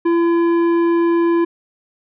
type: tone with tanh clipping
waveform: sine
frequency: 338.5 Hz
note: E4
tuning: 46 cents sharp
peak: -14 dBFS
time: 0.05-1.45 s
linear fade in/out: 10 ms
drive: 11 dB
effects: none